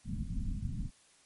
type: low-pass noise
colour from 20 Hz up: pink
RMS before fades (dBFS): -36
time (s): 0.04-0.91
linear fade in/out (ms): 50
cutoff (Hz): 240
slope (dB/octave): 48
effects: white hiss -64 dBFS RMS until 1.25 s + MP3 48 kbps